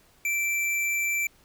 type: tone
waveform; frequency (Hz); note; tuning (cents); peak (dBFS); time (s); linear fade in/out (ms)
square; 2339; D7; -8; -25; 0.25-1.27; 2
effects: pink hiss -60 dBFS RMS until 1.44 s